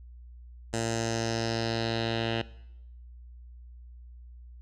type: tone with low-pass filter sweep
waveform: 10% pulse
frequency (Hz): 114.2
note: A#2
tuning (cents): -35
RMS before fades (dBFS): -30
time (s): 0.73-2.42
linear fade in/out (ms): 5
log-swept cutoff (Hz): 7700 to 3200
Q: 3.2
effects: noise-tail reverb RT60 0.8 s tail -19 dB re dry + added 60 Hz sine -45 dBFS peak until 4.61 s